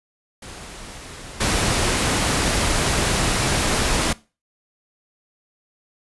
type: noise with level steps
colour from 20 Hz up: pink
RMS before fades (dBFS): -37 / -20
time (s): 0.42-4.13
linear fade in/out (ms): 5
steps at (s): 1.4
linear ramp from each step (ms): 10
effects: noise-tail reverb RT60 0.3 s tail -20 dB re dry + resampled to 24000 Hz